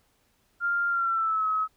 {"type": "tone with pitch glide", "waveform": "sine", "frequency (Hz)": [1396.9, 1281], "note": ["F6", "E6"], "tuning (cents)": [0, -50], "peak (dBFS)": -23, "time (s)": [0.6, 1.68], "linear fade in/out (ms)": 50, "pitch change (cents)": -150, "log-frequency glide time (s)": [0.89, 1.47], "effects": ["pink hiss -68 dBFS RMS until 1.76 s"]}